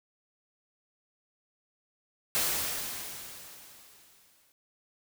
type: noise with exponential decay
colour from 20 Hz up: white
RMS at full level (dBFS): -27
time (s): 2.35-4.52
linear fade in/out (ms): 0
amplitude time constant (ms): 470
effects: none